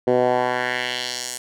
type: tone with band-pass filter sweep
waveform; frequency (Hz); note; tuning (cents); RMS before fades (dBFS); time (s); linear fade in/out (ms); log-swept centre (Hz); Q
10% pulse; 124.5; B2; +14; -22; 0.07-1.38; 5; 420 to 8600; 1.6
effects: none